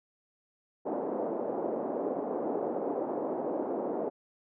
pink band-pass noise, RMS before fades -33 dBFS, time 0.85-4.1 s, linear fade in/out 20 ms, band 280 to 740 Hz, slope 24 dB/octave, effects none

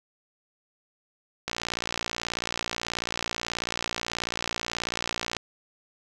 click train, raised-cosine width 0.2 ms, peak -11 dBFS, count 228, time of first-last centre 1.48-5.367 s, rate 58.4 Hz, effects none

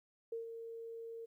sine tone with ADSR envelope, 457.9 Hz, A#4, 31 cents flat, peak -37 dBFS, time 0.32-1.26 s, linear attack 5 ms, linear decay 130 ms, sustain -7 dB, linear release 15 ms, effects 13-bit

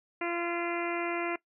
harmonic tone, 343.5 Hz, F4, 29 cents flat, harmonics 1 / 2 / 3 / 4 / 5 / 6 / 7 / 8, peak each -33 / -37 / -40 / -39 / -42 / -38 / -40 / -44 dBFS, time 0.21-1.36 s, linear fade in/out 5 ms, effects noise-tail reverb RT60 0.1 s tail -20 dB re dry

